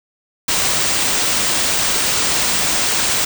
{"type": "band-stop noise", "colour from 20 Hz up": "white", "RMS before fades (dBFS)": -17, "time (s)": [0.48, 3.25], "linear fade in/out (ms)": 5, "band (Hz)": [9600, 16000], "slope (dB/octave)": 96, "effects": []}